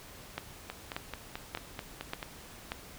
two click trains, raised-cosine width 0.3 ms, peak -21 / -18 dBFS, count 8 / 5, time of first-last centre 0.7-2.228 / 0.38-2.719 s, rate 4.58 / 1.71 Hz, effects pink hiss -50 dBFS RMS until 2.98 s

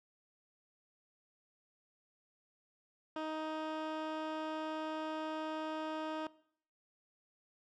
15% pulse tone, 312.9 Hz, D#4, 10 cents sharp, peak -31 dBFS, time 3.16-6.27 s, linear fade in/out 2 ms, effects noise-tail reverb RT60 0.6 s tail -20 dB re dry + low-pass 3000 Hz 12 dB/octave

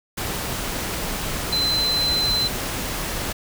sine tone in noise, 4059 Hz, B7, 47 cents sharp, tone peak -19 dBFS, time 1.52-2.48 s, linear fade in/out 10 ms, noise pink, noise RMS -27 dBFS, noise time 0.17-3.33 s, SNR +5 dB, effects none

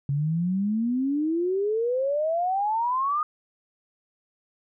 sine exponential sweep, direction up, 137.2 to 1244.5 Hz, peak -22 dBFS, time 0.09-3.23 s, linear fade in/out 2 ms, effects none

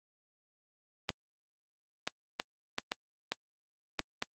clicks, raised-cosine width 0.2 ms, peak -12 dBFS, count 8, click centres 1.092 / 2.075 / 2.399 / 2.784 / 2.919 / 3.32 / 3.993 / 4.224 s, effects high-pass 200 Hz 12 dB/octave + Opus 24 kbps

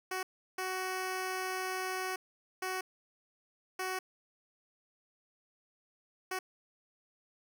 10% pulse tone bursts at uneven times, 373.3 Hz, F#4, 15 cents sharp, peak -26 dBFS, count 5, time 0.11-0.23 / 0.58-2.16 / 2.62-2.81 / 3.79-3.99 / 6.31-6.39 s, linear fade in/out 5 ms, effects none

